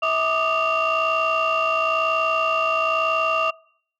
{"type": "tone cluster", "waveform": "sine", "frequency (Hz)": [648, 1180, 1241, 2763], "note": ["E5", "D6", "D#6", "F7"], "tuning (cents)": [-30, 8, -5, -19], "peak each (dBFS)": -23, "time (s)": [0.02, 3.51], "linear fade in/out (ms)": 10, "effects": ["noise-tail reverb RT60 0.6 s tail -24 dB re dry", "tanh soft clip ceiling -13 dBFS"]}